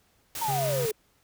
white noise, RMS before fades -35 dBFS, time 0.35-0.91 s, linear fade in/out 2 ms
sine exponential sweep, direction down, 949 to 415.3 Hz, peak -26 dBFS, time 0.41-0.92 s, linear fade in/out 10 ms
square tone, 136.6 Hz, C#3, 25 cents flat, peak -31 dBFS, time 0.48-0.86 s, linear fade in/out 5 ms
effects pink hiss -66 dBFS RMS until 1.23 s

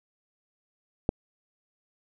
click, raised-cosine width 2 ms, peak -9 dBFS, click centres 1.091 s, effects none

